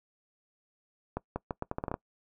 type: accelerating click train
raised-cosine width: 1 ms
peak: -18 dBFS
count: 10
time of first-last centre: 1.17-1.941 s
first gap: 190 ms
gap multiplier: 0.78
effects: noise-tail reverb RT60 0.1 s tail -22 dB re dry